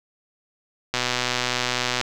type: click train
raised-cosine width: 0.2 ms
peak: -5 dBFS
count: 134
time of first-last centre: 0.94-2.013 s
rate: 124 Hz
effects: none